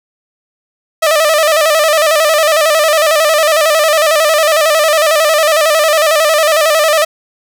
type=tone with vibrato; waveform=sawtooth; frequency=621 Hz; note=D#5; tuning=3 cents flat; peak=-4 dBFS; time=1.02-7.05 s; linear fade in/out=10 ms; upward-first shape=square; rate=11 Hz; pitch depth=72 cents each way; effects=none